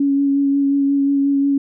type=tone with vibrato; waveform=sine; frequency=279 Hz; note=C#4; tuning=11 cents sharp; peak=-13 dBFS; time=0-1.58 s; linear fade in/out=5 ms; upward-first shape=sine; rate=5.6 Hz; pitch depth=15 cents each way; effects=none